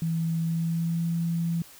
sine tone with pitch glide, 164.2 to 167.84 Hz, E3 to E3, -6 to +31 cents, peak -24 dBFS, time 0.02-1.62 s, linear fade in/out 2 ms, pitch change +37 cents, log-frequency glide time 0.39-1.07 s, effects white hiss -50 dBFS RMS until 1.79 s

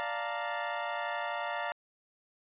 25% pulse chord, Bb major seventh, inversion first, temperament equal, 587.3 / 698.5 / 880 / 932.3 Hz, D5 / F5 / A5 / Bb5, 0 / 0 / 0 / 0 cents, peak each -35 / -33 / -38 / -34 dBFS, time 0-1.72 s, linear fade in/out 0 ms, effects resampled to 8000 Hz

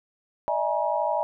sine tone cluster, 598 / 650 / 836 / 953 Hz, D5 / E5 / G#5 / A#5, +31 / -24 / +11 / +38 cents, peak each -28 dBFS, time 0.48-1.23 s, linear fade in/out 0 ms, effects none

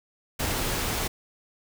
pink noise, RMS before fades -28 dBFS, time 0.39-1.08 s, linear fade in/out 10 ms, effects none

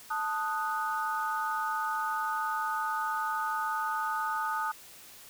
sine chord, D# diminished, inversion second, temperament equal, 880 / 1244.5 / 1480 Hz, A5 / D#6 / F#6, 0 / 0 / 0 cents, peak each -33 / -32 / -36 dBFS, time 0.1-4.72 s, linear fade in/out 10 ms, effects white hiss -51 dBFS RMS until 5.29 s

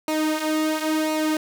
sawtooth tone with flanger, 311.1 Hz, D#4, in tune, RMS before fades -23 dBFS, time 0.08-1.37 s, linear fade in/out 2 ms, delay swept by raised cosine 0.59 to 4.49 ms, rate 0.96 Hz, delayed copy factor -0.65, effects none

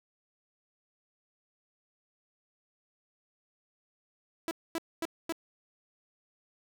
sawtooth tone bursts, 329.6 Hz, E4, in tune, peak -27 dBFS, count 4, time 4.48-5.324 s, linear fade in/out 0 ms, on 31 ms, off 240 ms, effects 11-bit

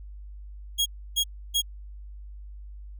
sawtooth tone bursts, 3293 Hz, G#7, 15 cents flat, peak -18 dBFS, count 3, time 0.78-1.62 s, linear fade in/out 20 ms, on 80 ms, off 300 ms, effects added 50 Hz sine -39 dBFS peak until 2.99 s

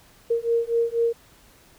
sine beating tone pair, 462.9 / 467 Hz, A#4 / A#4, -12 / +3 cents, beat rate 4.1 Hz, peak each -23 / -23 dBFS, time 0.3-1.13 s, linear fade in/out 10 ms, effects pink hiss -54 dBFS RMS until 1.78 s

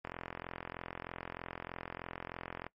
click train, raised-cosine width 0.5 ms, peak -25 dBFS, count 114, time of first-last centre 0.05-2.666 s, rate 43.2 Hz, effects noise-tail reverb RT60 0.1 s tail -21 dB re dry + MP3 32 kbps

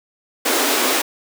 pink high-pass noise, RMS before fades -18 dBFS, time 0.45-1.02 s, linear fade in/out 10 ms, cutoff 250 Hz, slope 96 dB/octave, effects none

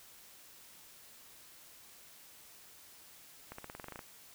accelerating click train, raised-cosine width 0.5 ms, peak -29 dBFS, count 11, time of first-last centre 3.52-3.992 s, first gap 64 ms, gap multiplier 0.93, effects white hiss -57 dBFS RMS until 4.34 s

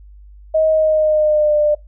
sine tone with pitch glide, 631 to 597.7 Hz, D#5 to D5, +24 to +30 cents, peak -11 dBFS, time 0.54-1.75 s, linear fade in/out 10 ms, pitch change -94 cents, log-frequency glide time 0.69-1.58 s, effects noise-tail reverb RT60 0.2 s tail -22 dB re dry + added 50 Hz sine -38 dBFS peak until 1.87 s

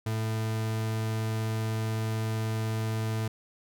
40% pulse tone, 110.5 Hz, A2, 8 cents sharp, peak -27 dBFS, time 0.06-3.28 s, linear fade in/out 5 ms, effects none

